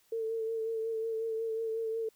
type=tone with vibrato; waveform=sine; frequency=448.7 Hz; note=A4; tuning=34 cents sharp; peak=-31 dBFS; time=0.12-2.09 s; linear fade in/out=5 ms; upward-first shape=sine; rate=5.5 Hz; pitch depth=27 cents each way; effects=white hiss -68 dBFS RMS until 2.15 s